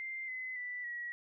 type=tone with pitch steps; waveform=sine; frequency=2093 / 2033 / 1975.5 / 1919.3 Hz; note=C7 / B6 / B6 / B6; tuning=0 / +50 / 0 / -50 cents; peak=-38 dBFS; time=0-1.12 s; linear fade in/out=0 ms; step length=280 ms; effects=none